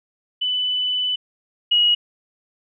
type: tone pair in turn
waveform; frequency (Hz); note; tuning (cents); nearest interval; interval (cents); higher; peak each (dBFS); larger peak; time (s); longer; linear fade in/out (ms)
sine; 2994 / 2900; F#7 / F#7; +20 / -35; minor second; 55; first; -19 / -13; second; 0.41-1.16 / 1.71-1.95; first; 10
effects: none